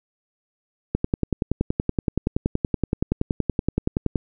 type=click train; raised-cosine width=3 ms; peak=-7 dBFS; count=35; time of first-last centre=0.95-4.158 s; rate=10.6 Hz; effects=none